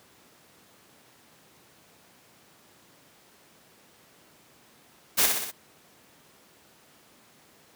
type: noise with echo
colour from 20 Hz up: white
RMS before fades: -21 dBFS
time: 5.17-5.27 s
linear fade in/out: 20 ms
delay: 62 ms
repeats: 4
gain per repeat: -4 dB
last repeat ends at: 5.518 s
effects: pink hiss -57 dBFS RMS until 7.75 s + high-pass 150 Hz 12 dB/octave